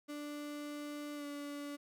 35% pulse tone with pitch glide, 293.7 to 288 Hz, D4 to D4, 0 to -34 cents, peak -40 dBFS, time 0.08-1.77 s, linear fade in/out 20 ms, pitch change -34 cents, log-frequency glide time 1.15-1.25 s, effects none

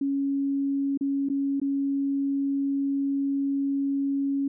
sine tone with dropouts, 277.2 Hz, C#4, in tune, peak -23 dBFS, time 0.01-4.48 s, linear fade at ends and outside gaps 5 ms, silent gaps 0.975-1.009 / 1.288-1.298 / 1.6-1.615 s, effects none

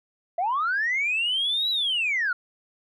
sine linear two-way sweep, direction up then down, 654 to 3967 to 1377 Hz, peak -21 dBFS, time 0.38-2.33 s, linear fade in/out 5 ms, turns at 1.7 s, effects tanh soft clip ceiling -18 dBFS

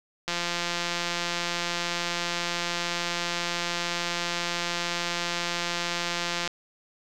click train, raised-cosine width 0.2 ms, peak -11 dBFS, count 1073, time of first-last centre 0.28-6.477 s, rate 173 Hz, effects none

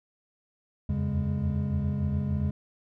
triangle tone cluster, 79.3 / 82.6 / 89.6 / 138.8 / 204.3 Hz, D#2 / E2 / F2 / C#3 / G#3, +33 / +4 / +45 / +3 / -28 cents, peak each -36 / -31 / -30 / -28 / -29 dBFS, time 0.89-2.51 s, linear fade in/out 5 ms, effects none

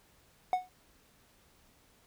triangle tone with exponential decay, 735 Hz, F#5, 12 cents flat, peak -20 dBFS, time 0.53-0.69 s, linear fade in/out 1 ms, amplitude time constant 34 ms, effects pink hiss -65 dBFS RMS until 2.06 s

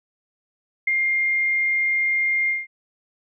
sine tone with ADSR envelope, 2115 Hz, C7, 18 cents sharp, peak -15 dBFS, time 0.87-2.67 s, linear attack 7 ms, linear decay 11 ms, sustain -3 dB, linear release 180 ms, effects none

